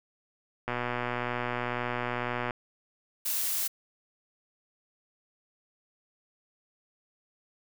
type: click train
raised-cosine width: 0.5 ms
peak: -16 dBFS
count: 224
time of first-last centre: 0.68-2.508 s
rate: 122 Hz
type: noise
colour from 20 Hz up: blue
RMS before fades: -30 dBFS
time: 3.25-3.68 s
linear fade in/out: 10 ms
effects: none